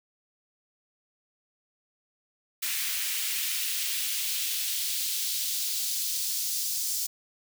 white noise with high-pass filter sweep, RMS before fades -30 dBFS, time 2.62-7.07 s, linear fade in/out 10 ms, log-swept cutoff 2100 to 5300 Hz, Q 1.4, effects none

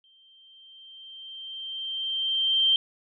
sine tone with exponential growth, 3142 Hz, G7, 3 cents sharp, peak -17 dBFS, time 0.04-2.76 s, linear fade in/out 1 ms, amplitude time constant 590 ms, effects none

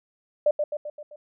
sine tone with echo, 595 Hz, D5, 22 cents sharp, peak -16 dBFS, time 0.46-0.51 s, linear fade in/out 5 ms, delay 130 ms, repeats 5, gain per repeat -5 dB, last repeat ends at 1.16 s, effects none

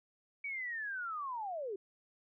sine linear sweep, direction down, 2285 to 368.2 Hz, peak -37 dBFS, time 0.44-1.76 s, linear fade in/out 5 ms, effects none

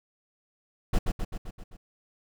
brown noise with echo, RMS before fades -20 dBFS, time 0.93-0.99 s, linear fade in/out 10 ms, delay 130 ms, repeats 6, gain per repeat -4 dB, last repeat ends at 1.77 s, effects none

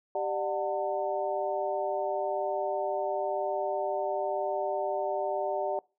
sine tone cluster, 390.9 / 597 / 738 / 898 Hz, G4 / D5 / F#5 / A5, -5 / +28 / -5 / +35 cents, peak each -35 / -31 / -33 / -36 dBFS, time 0.15-5.79 s, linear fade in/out 2 ms, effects noise-tail reverb RT60 0.3 s tail -24 dB re dry

